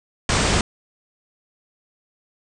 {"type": "low-pass noise", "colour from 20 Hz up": "pink", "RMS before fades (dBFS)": -19, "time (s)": [0.29, 0.61], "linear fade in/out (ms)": 2, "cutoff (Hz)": 8900, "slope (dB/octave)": 96, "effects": []}